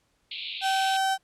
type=band-pass noise; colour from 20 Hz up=white; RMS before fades=-36 dBFS; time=0.31-0.97 s; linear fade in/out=5 ms; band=2300 to 4200 Hz; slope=96 dB/octave
type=tone; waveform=35% pulse; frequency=770 Hz; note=G5; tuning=31 cents flat; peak=-21 dBFS; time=0.61-1.18 s; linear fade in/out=50 ms
effects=pink hiss -70 dBFS RMS until 1.23 s + low-pass 10000 Hz 12 dB/octave